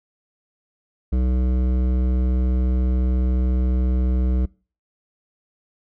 sine tone with hard clipping, 62.9 Hz, B1, 32 cents sharp, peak -19 dBFS, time 1.12-4.46 s, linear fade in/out 10 ms, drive 13 dB, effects noise-tail reverb RT60 0.4 s tail -25 dB re dry

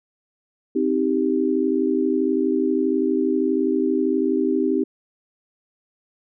sine chord, C minor, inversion none, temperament just, 261.6 / 314 / 392.4 Hz, C4 / Eb4 / G4, 0 / +16 / +2 cents, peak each -22 dBFS, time 0.75-4.84 s, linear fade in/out 10 ms, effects none

